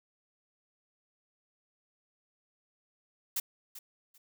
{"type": "noise with echo", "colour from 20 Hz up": "blue", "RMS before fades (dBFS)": -32, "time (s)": [3.36, 3.4], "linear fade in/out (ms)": 5, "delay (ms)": 390, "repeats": 2, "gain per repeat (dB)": -14, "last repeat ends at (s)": 4.18, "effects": []}